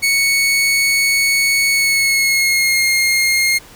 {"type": "tone with pitch glide", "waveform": "sawtooth", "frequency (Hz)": [2217, 2134], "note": ["C#7", "C7"], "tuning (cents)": [0, 34], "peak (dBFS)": -9, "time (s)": [0.02, 3.59], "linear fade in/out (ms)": 20, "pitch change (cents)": -66, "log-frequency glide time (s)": [1.71, 2.83], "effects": ["pink hiss -41 dBFS RMS until 3.75 s"]}